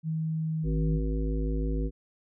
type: tone with pitch glide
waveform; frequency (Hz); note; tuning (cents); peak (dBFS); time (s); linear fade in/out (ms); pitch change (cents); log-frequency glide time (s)
sine; 159.2 to 158.1; D#3 to D#3; +40 to +28; -27; 0.03-1; 50; -12; 0.36-0.73
type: harmonic tone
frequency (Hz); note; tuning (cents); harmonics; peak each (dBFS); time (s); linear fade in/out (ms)
53; G#1; +36; 1 / 3 / 5 / 7 / 9; -27 / -35 / -35 / -39 / -40; 0.63-1.91; 50
effects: none